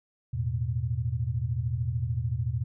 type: chord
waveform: sine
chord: E suspended fourth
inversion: none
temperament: equal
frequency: 82.41 / 110 / 123.47 Hz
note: E2 / A2 / B2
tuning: 0 / 0 / 0 cents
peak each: -33 / -31 / -29 dBFS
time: 0.33-2.64 s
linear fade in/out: 10 ms
effects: none